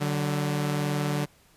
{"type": "tone pair together", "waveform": "sawtooth", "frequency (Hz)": [146.83, 188.37], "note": ["D3", "F#3"], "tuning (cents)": [0, 31], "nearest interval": "major third", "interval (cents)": 431, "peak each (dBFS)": [-22, -28], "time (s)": [0, 1.26], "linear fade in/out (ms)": 20, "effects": ["pink hiss -59 dBFS RMS until 1.56 s", "resampled to 32000 Hz"]}